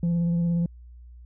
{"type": "tone with vibrato", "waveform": "sine", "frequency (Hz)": 170.7, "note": "F3", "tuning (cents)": -39, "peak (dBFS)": -18, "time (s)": [0.03, 0.66], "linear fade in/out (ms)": 2, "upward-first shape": "sine", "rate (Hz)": 17, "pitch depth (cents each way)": 19, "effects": ["tanh soft clip ceiling -20 dBFS", "added 60 Hz sine -43 dBFS peak until 1.25 s"]}